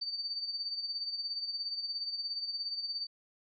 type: tone with tremolo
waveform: sine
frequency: 4594 Hz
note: D8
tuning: 39 cents flat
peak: -32 dBFS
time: 0.01-3.07 s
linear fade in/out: 10 ms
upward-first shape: sine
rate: 17 Hz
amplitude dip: 60%
effects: none